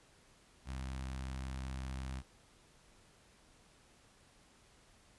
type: tone with notch filter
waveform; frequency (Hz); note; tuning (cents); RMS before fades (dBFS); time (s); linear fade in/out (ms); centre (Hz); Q
sawtooth; 65.4; C2; 0; -42; 0.65-2.23; 50; 440; 0.99
effects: pink hiss -65 dBFS RMS until 5.18 s + resampled to 24000 Hz